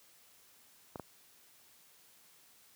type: clicks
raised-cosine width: 1 ms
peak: -27 dBFS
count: 2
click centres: 0.958 / 0.997 s
effects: white hiss -63 dBFS RMS until 2.75 s + high-pass 80 Hz 12 dB/octave